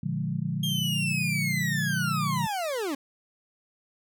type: chord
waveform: sine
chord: Bb dominant seventh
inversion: none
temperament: equal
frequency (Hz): 116.54 / 146.83 / 174.61 / 207.7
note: Bb2 / D3 / F3 / Ab3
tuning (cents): 0 / 0 / 0 / 0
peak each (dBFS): -35 / -30 / -31 / -35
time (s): 0.03-2.47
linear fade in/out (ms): 5
type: linear sweep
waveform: 40% pulse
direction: down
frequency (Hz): 3238 to 261.6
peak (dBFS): -27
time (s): 0.63-2.95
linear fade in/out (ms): 5
effects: none